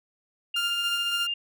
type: tone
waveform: sine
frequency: 2808 Hz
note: F7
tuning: 9 cents sharp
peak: -26 dBFS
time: 0.54-1.34 s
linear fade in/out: 5 ms
type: tone with tremolo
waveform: sawtooth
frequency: 1396.9 Hz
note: F6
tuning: in tune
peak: -25 dBFS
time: 0.56-1.27 s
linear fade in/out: 5 ms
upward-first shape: square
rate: 3.6 Hz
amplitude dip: 30%
effects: none